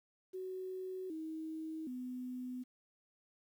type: tone with pitch steps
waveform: sine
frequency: 373.3 / 317.6 / 251.5 Hz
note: F#4 / D#4 / B3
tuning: +15 / +36 / +32 cents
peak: -40 dBFS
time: 0.33-2.64 s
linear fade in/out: 20 ms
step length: 770 ms
effects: 11-bit